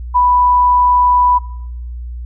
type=tone; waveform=sine; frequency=987.8 Hz; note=B5; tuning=in tune; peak=-8 dBFS; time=0.14-1.39 s; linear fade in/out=20 ms; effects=noise-tail reverb RT60 0.7 s tail -19 dB re dry + added 60 Hz sine -23 dBFS peak until 2.25 s